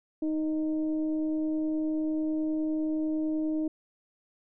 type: tone with frequency modulation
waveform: sine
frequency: 311.7 Hz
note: D#4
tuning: 3 cents sharp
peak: -26 dBFS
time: 0.22-3.68 s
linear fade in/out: 5 ms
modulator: 307 Hz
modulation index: 0.42
effects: none